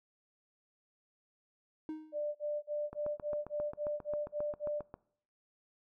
triangle tone with exponential decay, 311.8 Hz, D#4, 4 cents sharp, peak -33 dBFS, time 1.89-2.26 s, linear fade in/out 1 ms, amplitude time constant 79 ms
sine tone bursts, 593 Hz, D5, 17 cents sharp, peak -33 dBFS, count 10, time 2.12-4.825 s, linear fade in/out 50 ms, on 230 ms, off 45 ms
click train, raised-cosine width 1 ms, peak -30 dBFS, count 16, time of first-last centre 2.93-4.941 s, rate 7.46 Hz
effects noise-tail reverb RT60 0.6 s tail -22 dB re dry

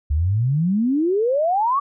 sine exponential sweep, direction up, 69.3 to 1164 Hz, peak -16 dBFS, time 0.1-1.8 s, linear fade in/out 10 ms, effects none

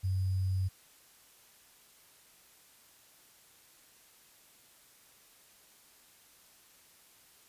sine tone with sample-and-hold, 94.1 Hz, F#2, 30 cents sharp, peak -28 dBFS, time 0.03-0.69 s, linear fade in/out 20 ms, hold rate 4900 Hz, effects white hiss -61 dBFS RMS until 7.48 s + resampled to 32000 Hz

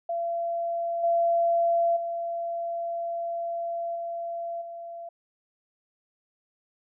sine tone with level steps, 680 Hz, F5, 46 cents flat, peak -26 / -20 / -28 / -30 / -36 dBFS, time 0.09-5.09 s, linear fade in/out 5 ms, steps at 1.03 / 1.96 / 3.95 / 4.61 s, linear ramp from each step 10 ms, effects none

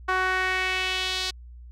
sawtooth tone with band-pass filter sweep, 372.6 Hz, F#4, 12 cents sharp, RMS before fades -26 dBFS, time 0.08-1.31 s, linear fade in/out 10 ms, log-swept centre 1300 to 4300 Hz, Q 2.2, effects added 60 Hz sine -41 dBFS peak until 1.71 s

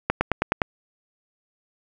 accelerating click train, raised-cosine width 0.5 ms, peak -4 dBFS, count 6, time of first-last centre 0.1-0.618 s, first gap 110 ms, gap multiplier 0.97, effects none

